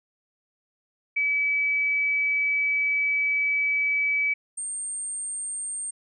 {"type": "tone pair in turn", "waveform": "sine", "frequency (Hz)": [2291, 8650], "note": ["D7", "C#9"], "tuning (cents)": [-44, -43], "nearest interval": "octave + major seventh", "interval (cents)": 2301, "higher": "second", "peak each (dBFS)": [-21, -29], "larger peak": "first", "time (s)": [[1.16, 4.34], [4.57, 5.91]], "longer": "first", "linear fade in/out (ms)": 10, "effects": []}